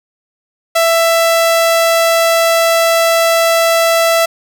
sawtooth tone, 664 Hz, E5, 12 cents sharp, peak -5 dBFS, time 0.75-4.26 s, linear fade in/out 10 ms, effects none

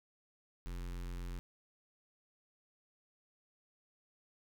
square tone with notch filter, 44 Hz, F1, 14 cents sharp, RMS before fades -42 dBFS, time 0.66-1.39 s, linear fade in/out 0 ms, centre 650 Hz, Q 1.5, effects none

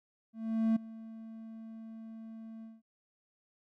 triangle tone with ADSR envelope, 223.6 Hz, A3, 28 cents sharp, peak -22 dBFS, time 0.33-2.82 s, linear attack 430 ms, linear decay 8 ms, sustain -20 dB, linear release 190 ms, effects none

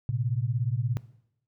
sine beating tone pair, 113.4 / 130.4 Hz, A#2 / C3, -47 / -5 cents, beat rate 17 Hz, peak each -28 dBFS, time 0.09-0.97 s, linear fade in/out 0 ms, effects noise-tail reverb RT60 0.8 s tail -19 dB re dry

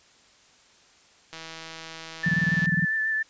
click train, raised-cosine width 0.2 ms, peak -22 dBFS, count 216, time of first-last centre 1.33-2.657 s, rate 162 Hz
sine tone with vibrato, 1760 Hz, A6, in tune, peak -23 dBFS, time 2.23-3.23 s, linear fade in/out 10 ms, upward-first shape triangle, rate 7.3 Hz, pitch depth 23 cents each way
sine tone bursts, 169.2 Hz, E3, 45 cents sharp, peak -20 dBFS, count 12, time 2.26-2.85 s, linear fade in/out 5 ms, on 29 ms, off 22 ms
effects white hiss -57 dBFS RMS until 3.29 s + resampled to 16000 Hz

